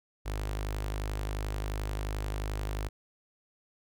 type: tone with notch filter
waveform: sawtooth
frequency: 51.4 Hz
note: G#1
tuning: 17 cents flat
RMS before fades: -34 dBFS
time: 0.25-2.89 s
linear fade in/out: 20 ms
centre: 190 Hz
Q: 1.2
effects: none